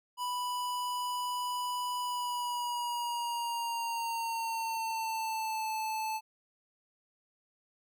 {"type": "tone with pitch glide", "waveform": "square", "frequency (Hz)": [987.8, 875], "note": ["B5", "A5"], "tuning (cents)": [0, -10], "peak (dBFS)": -33, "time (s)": [0.17, 6.21], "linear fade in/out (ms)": 50, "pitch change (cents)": -210, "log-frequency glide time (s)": [2, 5.69], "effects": []}